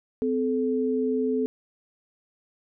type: tone pair together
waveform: sine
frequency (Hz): 256.4 / 433.6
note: C4 / A4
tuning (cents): -35 / -25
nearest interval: major sixth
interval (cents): 910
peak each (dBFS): -25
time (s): 0.22-1.46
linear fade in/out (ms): 0
effects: none